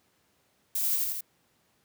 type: noise with echo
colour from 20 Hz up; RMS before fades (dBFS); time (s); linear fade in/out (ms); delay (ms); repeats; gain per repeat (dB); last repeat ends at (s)
violet; -29; 0.75-0.96; 5; 83; 3; -2; 1.209
effects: pink hiss -69 dBFS RMS until 1.84 s + high-pass 100 Hz 12 dB/octave